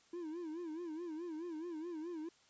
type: tone with vibrato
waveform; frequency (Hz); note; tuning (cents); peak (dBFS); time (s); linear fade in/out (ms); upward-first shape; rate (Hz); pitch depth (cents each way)
triangle; 329.6; E4; 0; -39; 0.13-2.29; 5; sine; 4.7; 130
effects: white hiss -68 dBFS RMS until 2.49 s + resampled to 16000 Hz